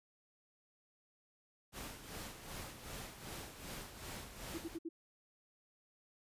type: noise with tremolo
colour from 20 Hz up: pink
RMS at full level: -46 dBFS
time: 1.72-4.79 s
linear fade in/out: 50 ms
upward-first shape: sine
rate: 2.6 Hz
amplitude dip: 60%
type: tone bursts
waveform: sine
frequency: 330.5 Hz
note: E4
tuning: 5 cents sharp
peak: -39 dBFS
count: 4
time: 4.54-4.89 s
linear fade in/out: 10 ms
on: 41 ms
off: 62 ms
effects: resampled to 32000 Hz